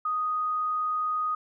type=tone; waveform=sine; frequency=1244.5 Hz; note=D#6; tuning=in tune; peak=-25 dBFS; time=0.05-1.35 s; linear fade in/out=5 ms; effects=none